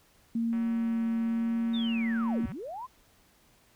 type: tone with vibrato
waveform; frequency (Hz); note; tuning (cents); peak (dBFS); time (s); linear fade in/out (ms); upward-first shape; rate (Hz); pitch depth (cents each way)
sine; 229.8; A#3; -25; -26; 0.35-2.46; 5; sine; 0.99; 8
type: click train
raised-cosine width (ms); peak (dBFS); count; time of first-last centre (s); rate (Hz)
0.5; -34; 377; 0.53-2.519; 189
type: linear two-way sweep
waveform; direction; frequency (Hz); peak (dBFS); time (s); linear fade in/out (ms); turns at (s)
sine; down then up; 3729 to 41.2 to 1072; -36; 1.73-2.87; 20; 2.46
effects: pink hiss -63 dBFS RMS until 3.75 s